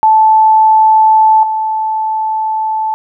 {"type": "tone with level steps", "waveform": "sine", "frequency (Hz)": 874, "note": "A5", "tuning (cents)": -12, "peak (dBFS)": [-4, -12], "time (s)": [0.03, 2.94], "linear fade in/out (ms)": 0, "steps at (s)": 1.43, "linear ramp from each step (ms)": 2, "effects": []}